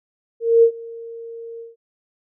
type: tone with ADSR envelope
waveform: sine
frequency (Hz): 460.9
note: A#4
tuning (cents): -20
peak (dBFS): -7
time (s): 0.4-1.76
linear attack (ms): 230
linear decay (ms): 80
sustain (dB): -24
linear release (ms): 160
effects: none